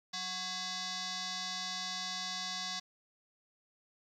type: tone with frequency modulation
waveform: sine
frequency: 185 Hz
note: F#3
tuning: in tune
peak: -36 dBFS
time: 0.13-2.8 s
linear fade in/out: 10 ms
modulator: 920 Hz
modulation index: 6
effects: 11-bit